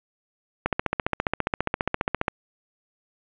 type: click train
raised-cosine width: 0.5 ms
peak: -7 dBFS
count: 25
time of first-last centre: 0.66-2.282 s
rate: 14.8 Hz
effects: resampled to 8000 Hz + 7-bit